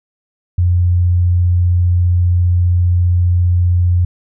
sine tone, 88.5 Hz, F2, 23 cents sharp, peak -9 dBFS, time 0.58-4.05 s, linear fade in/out 5 ms, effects none

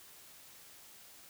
silence, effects white hiss -56 dBFS RMS until 1.29 s

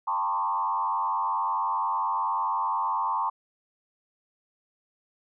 sine tone with frequency modulation, 987.8 Hz, B5, in tune, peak -24 dBFS, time 0.07-3.3 s, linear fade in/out 10 ms, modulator 90 Hz, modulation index 1.6, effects none

